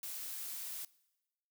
blue noise, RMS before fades -43 dBFS, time 0.03-0.85 s, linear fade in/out 2 ms, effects noise-tail reverb RT60 1.0 s tail -22 dB re dry

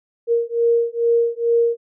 sine beating tone pair, 466.2 / 468.5 Hz, A#4 / A#4, 0 / +9 cents, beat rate 2.3 Hz, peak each -18 dBFS, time 0.27-1.77 s, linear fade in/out 50 ms, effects none

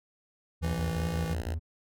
triangle tone bursts, 80.7 Hz, E2, 36 cents flat, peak -28 dBFS, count 6, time 0.61-1.595 s, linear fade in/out 20 ms, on 140 ms, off 29 ms
square tone with vibrato, 164.81 Hz, E3, in tune, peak -32 dBFS, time 0.62-1.35 s, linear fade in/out 20 ms, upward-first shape sine, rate 2.7 Hz, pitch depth 14 cents each way
5% pulse tone with pitch glide, 60.9 to 57.58 Hz, B1 to A#1, -24 to -21 cents, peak -26 dBFS, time 0.63-1.55 s, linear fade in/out 20 ms, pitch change -97 cents, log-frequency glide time 0.8-0.87 s
effects none

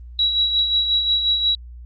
sine tone with tremolo, 3889 Hz, B7, 27 cents flat, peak -14 dBFS, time 0.19-1.55 s, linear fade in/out 2 ms, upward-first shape sine, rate 5.6 Hz, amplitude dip 50%, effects added 60 Hz sine -35 dBFS peak until 1.85 s + Opus 24 kbps

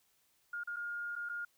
sine tone with dropouts, 1419 Hz, F6, 27 cents sharp, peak -37 dBFS, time 0.53-1.45 s, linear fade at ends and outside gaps 5 ms, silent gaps 0.636-0.673 / 0.762-0.766 / 1.155-1.161 / 1.29-1.295 s, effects white hiss -73 dBFS RMS until 1.57 s

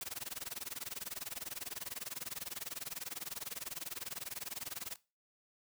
white noise with tremolo, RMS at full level -40 dBFS, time 0.01-4.96 s, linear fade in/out 2 ms, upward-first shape sine, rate 20 Hz, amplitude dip 100%, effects noise-tail reverb RT60 0.3 s tail -20 dB re dry

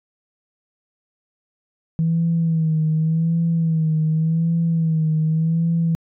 sine tone with vibrato, 161.7 Hz, E3, 33 cents flat, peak -15 dBFS, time 1.99-5.95 s, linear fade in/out 0 ms, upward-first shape sine, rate 0.87 Hz, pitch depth 57 cents each way, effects tanh soft clip ceiling -11 dBFS

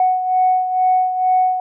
sine beating tone pair, 740 / 742.2 Hz, F#5 / F#5, 0 / +5 cents, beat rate 2.2 Hz, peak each -13 / -20 dBFS, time 0-1.6 s, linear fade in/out 2 ms, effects tanh soft clip ceiling -6 dBFS

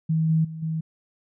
sine tone with level steps, 160 Hz, D#3, 49 cents sharp, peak -19 / -17 / -32 / -24 dBFS, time 0.09-0.81 s, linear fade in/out 10 ms, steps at 0.29 / 0.44 / 0.62 s, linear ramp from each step 10 ms, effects none

